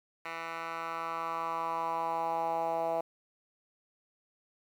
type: tone with band-pass filter sweep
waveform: 10% pulse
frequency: 165.2 Hz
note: E3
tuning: 4 cents sharp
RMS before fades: -34 dBFS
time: 0.25-3.01 s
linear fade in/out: 5 ms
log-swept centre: 1700 to 690 Hz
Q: 3.7
effects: 10-bit